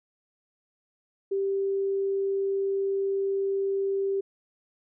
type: tone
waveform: sine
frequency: 392 Hz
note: G4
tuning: in tune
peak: -24 dBFS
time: 1.31-4.21 s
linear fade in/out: 10 ms
effects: none